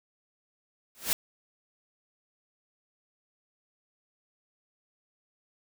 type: noise with exponential growth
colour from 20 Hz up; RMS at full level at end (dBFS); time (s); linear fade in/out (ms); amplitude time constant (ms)
white; -22; 0.95-1.13; 0; 39
effects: none